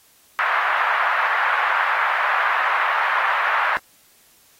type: band-pass noise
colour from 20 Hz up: white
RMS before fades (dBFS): -20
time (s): 0.39-3.77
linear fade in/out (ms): 0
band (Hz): 870 to 1700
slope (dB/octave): 24
effects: white hiss -55 dBFS RMS until 4.59 s + AAC 48 kbps